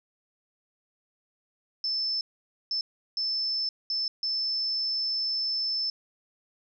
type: tone bursts at uneven times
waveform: sine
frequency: 5274 Hz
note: E8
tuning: in tune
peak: -26 dBFS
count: 5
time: 1.84-2.21 / 2.71-2.81 / 3.17-3.69 / 3.9-4.08 / 4.23-5.9 s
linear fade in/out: 2 ms
effects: none